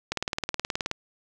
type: click train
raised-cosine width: 0.2 ms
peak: -10 dBFS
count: 16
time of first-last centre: 0.12-0.914 s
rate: 18.9 Hz
effects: none